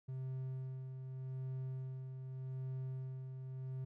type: tone with tremolo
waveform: triangle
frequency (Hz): 130.81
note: C3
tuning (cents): 0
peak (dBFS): -37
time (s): 0.08-3.85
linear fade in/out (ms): 10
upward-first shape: sine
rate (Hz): 0.84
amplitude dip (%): 45
effects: none